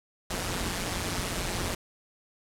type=noise with amplitude modulation; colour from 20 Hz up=pink; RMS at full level=-28 dBFS; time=0.3-1.75 s; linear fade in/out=5 ms; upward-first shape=sine; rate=179 Hz; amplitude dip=75%; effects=low-pass 11000 Hz 12 dB/octave